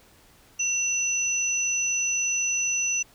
sine tone pair together, 2731 / 5984 Hz, F7 / F#8, -39 / +19 cents, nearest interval octave + major second, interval 1358 cents, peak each -28 / -24 dBFS, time 0.59-3.03 s, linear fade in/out 10 ms, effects pink hiss -56 dBFS RMS until 3.14 s

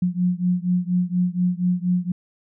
sine beating tone pair, 177.5 / 181.7 Hz, F3 / F#3, +28 / -31 cents, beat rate 4.2 Hz, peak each -21 / -22 dBFS, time 0.02-2.12 s, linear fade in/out 5 ms, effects none

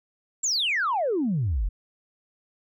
sine exponential sweep, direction down, 7680 to 40 Hz, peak -21 dBFS, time 0.43-1.69 s, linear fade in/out 10 ms, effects tanh soft clip ceiling -18 dBFS

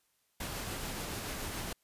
pink noise with tremolo, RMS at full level -38 dBFS, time 0.4-1.73 s, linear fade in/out 5 ms, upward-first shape triangle, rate 7 Hz, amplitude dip 25%, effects white hiss -75 dBFS RMS until 1.83 s + resampled to 32000 Hz

